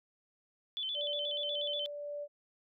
sine tone with vibrato, 3261 Hz, G#7, 32 cents flat, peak -34 dBFS, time 0.77-1.86 s, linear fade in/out 0 ms, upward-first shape square, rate 8.3 Hz, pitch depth 100 cents each way
sine tone with tremolo, 583 Hz, D5, 13 cents flat, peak -37 dBFS, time 0.94-2.28 s, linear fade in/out 50 ms, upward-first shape sine, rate 1.8 Hz, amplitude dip 25%
effects none

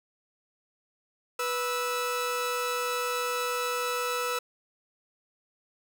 sawtooth tone pair together, 491.1 / 1311 Hz, B4 / E6, -10 / -10 cents, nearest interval octave + perfect fourth, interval 1700 cents, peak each -27 / -27 dBFS, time 1.39-4.39 s, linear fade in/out 5 ms, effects none

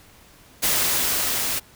white noise with level ramp, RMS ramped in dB -20 to -25 dBFS, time 0.62-1.6 s, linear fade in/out 20 ms, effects pink hiss -51 dBFS RMS until 1.75 s

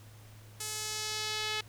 sawtooth tone with band-pass filter sweep, 429.1 Hz, A4, 43 cents flat, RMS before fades -36 dBFS, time 0.6-1.61 s, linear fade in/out 5 ms, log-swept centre 8500 to 3300 Hz, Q 1.3, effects added 107 Hz sine -51 dBFS peak until 1.68 s + pink hiss -58 dBFS RMS until 1.68 s

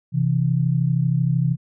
sine tone pair together, 131.16 / 164.1 Hz, C3 / E3, +5 / -8 cents, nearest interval major third, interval 387 cents, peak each -19 / -20 dBFS, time 0.12-1.57 s, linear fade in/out 50 ms, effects none

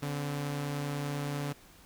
sawtooth tone pair together, 144.3 / 258.4 Hz, D3 / C4, -30 / -21 cents, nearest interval minor seventh, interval 1009 cents, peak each -29 / -38 dBFS, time 0.02-1.53 s, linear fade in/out 10 ms, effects pink hiss -57 dBFS RMS until 1.85 s

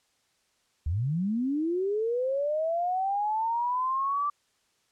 sine linear sweep, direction up, 69.3 to 1174.7 Hz, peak -25 dBFS, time 0.86-4.3 s, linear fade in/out 5 ms, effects white hiss -70 dBFS RMS until 4.91 s + low-pass 8000 Hz 12 dB/octave

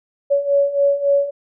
sine beating tone pair, 561 / 564.6 Hz, C#5 / C#5, +21 / +32 cents, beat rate 3.6 Hz, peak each -19 / -15 dBFS, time 0.3-1.31 s, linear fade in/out 20 ms, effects none

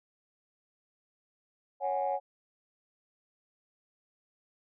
sine chord, C# suspended fourth, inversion none, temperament equal, 554.4 / 740 / 830.6 Hz, C#5 / F#5 / G#5, 0 / 0 / 0 cents, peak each -32 dBFS, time 1.8-2.2 s, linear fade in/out 50 ms, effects tanh soft clip ceiling -21 dBFS

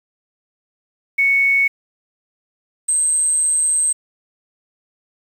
sine tone pair in turn, 2217 / 8286 Hz, C#7 / C9, 0 / -18 cents, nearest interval octave + major seventh, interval 2282 cents, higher second, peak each -12 / -14 dBFS, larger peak first, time 1.18-1.68 / 2.88-3.93 s, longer second, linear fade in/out 10 ms, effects 7-bit

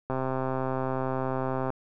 click train, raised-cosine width 1 ms, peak -16 dBFS, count 211, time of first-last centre 0.1-1.703 s, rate 131 Hz, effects none

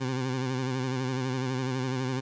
20% pulse tone with vibrato, 129.4 Hz, C3, 19 cents flat, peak -23 dBFS, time 0-2.21 s, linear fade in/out 20 ms, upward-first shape sine, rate 12 Hz, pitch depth 57 cents each way, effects resampled to 16000 Hz + 9-bit

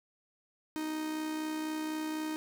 45% pulse tone with amplitude modulation, 311.1 Hz, D#4, in tune, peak -32 dBFS, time 0.76-2.36 s, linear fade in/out 0 ms, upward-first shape sine, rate 64 Hz, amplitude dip 35%, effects none

